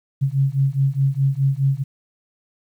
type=beating tone pair; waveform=sine; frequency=134.4 / 139.2 Hz; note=C3 / C#3; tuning=+47 / +8 cents; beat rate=4.8 Hz; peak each=-19 / -19 dBFS; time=0.21-1.84 s; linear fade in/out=20 ms; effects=9-bit